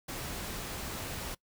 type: noise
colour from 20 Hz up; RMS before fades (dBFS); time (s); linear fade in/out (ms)
pink; -39; 0.08-1.35; 10
effects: noise-tail reverb RT60 0.1 s tail -22 dB re dry